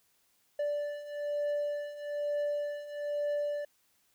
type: beating tone pair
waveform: triangle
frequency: 584 / 585.1 Hz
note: D5 / D5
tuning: -10 / -7 cents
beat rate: 1.1 Hz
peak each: -35 / -31 dBFS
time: 0.59-3.65 s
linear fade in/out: 5 ms
effects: white hiss -71 dBFS RMS until 4.14 s